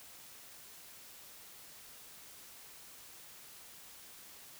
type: silence
effects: white hiss -54 dBFS RMS until 4.59 s